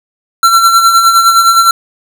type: tone with tremolo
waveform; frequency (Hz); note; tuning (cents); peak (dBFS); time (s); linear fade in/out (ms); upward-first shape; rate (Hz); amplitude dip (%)
square; 1354; E6; +46; -3; 0.43-1.71; 2; sine; 9.7; 50
effects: none